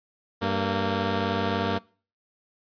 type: tone pair together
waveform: 10% pulse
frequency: 96.7 / 230 Hz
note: G2 / A#3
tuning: -23 / -23 cents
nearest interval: octave + minor third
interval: 1500 cents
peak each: -19 / -18 dBFS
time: 0.41-1.79 s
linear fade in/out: 20 ms
effects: noise-tail reverb RT60 0.4 s tail -23 dB re dry + resampled to 11025 Hz